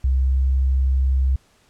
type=tone with pitch glide; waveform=sine; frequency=65.41 to 65.98 Hz; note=C2 to C2; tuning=0 to +15 cents; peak=-15 dBFS; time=0.04-1.36 s; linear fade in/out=5 ms; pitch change=+15 cents; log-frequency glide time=0.18-0.36 s; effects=pink hiss -58 dBFS RMS until 1.69 s + low-pass 10000 Hz 12 dB/octave